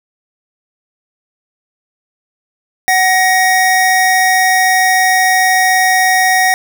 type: tone pair together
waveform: square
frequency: 747.3 / 1883 Hz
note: F#5 / A#6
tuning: +17 / +17 cents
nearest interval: octave + major third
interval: 1600 cents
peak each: -12 dBFS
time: 2.88-6.54 s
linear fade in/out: 0 ms
effects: none